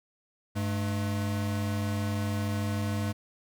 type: tone pair together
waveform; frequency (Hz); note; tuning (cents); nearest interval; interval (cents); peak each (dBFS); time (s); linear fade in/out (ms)
square; 100.03 / 213.5; G2 / G#3; +36 / +48; octave + minor second; 1312; -30 / -34; 0.55-3.13; 20
effects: none

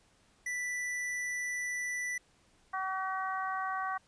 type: tone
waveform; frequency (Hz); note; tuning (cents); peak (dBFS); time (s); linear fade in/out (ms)
square; 1975.5; B6; 0; -34; 0.46-2.18; 5
type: harmonic tone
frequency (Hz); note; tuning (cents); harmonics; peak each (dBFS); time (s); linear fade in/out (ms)
379.6; F#4; +44; 2 / 3 / 4 / 5; -37 / -35 / -40 / -43; 2.73-3.98; 10
effects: pink hiss -67 dBFS RMS until 4.07 s + resampled to 22050 Hz

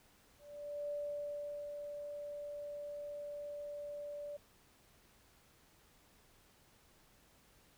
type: tone with ADSR envelope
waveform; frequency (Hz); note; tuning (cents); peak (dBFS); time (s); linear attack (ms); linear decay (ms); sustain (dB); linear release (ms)
sine; 583; D5; -13; -37; 0.38-4.37; 520; 770; -5; 8
effects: pink hiss -67 dBFS RMS until 7.77 s

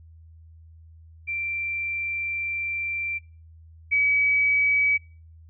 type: tone pair in turn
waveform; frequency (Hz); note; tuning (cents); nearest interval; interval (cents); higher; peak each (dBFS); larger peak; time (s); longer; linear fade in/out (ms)
sine; 2355 / 2279; D7 / C#7; +4 / +47; minor second; 57; first; -26 / -18; second; 1.27-3.19 / 3.91-4.98; first; 20
effects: noise-tail reverb RT60 0.4 s tail -25 dB re dry + added 81 Hz sine -46 dBFS peak until 5.49 s

